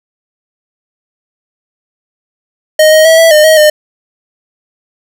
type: tone with pitch steps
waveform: square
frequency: 621 / 626 / 648 / 657 / 608 / 632 / 607 Hz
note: D#5 / D#5 / E5 / E5 / D#5 / D#5 / D#5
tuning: -3 / +10 / -30 / -6 / -40 / +27 / -43 cents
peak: -3 dBFS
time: 2.79-3.7 s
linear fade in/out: 5 ms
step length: 130 ms
effects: none